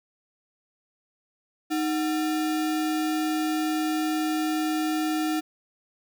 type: tone with sample-and-hold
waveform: sine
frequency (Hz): 311.1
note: D#4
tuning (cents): 0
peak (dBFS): -23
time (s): 1.7-5.41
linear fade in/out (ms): 20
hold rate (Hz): 1050
effects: none